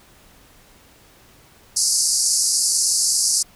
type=band-pass noise; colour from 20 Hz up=pink; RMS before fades=-19 dBFS; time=1.76-3.43 s; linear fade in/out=10 ms; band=4600 to 11000 Hz; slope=96 dB/octave; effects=pink hiss -51 dBFS RMS until 3.55 s